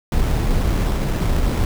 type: noise with sample-and-hold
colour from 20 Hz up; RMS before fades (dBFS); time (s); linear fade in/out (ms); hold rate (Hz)
brown; -18; 0.12-1.65; 2; 4410
effects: none